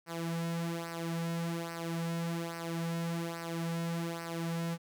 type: tone with flanger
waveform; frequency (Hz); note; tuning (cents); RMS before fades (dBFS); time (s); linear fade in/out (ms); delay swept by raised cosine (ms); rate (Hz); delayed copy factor
sawtooth; 167.4; E3; +27; -36; 0.06-4.78; 50; 0.28 to 3.48; 1.2; -0.7
effects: none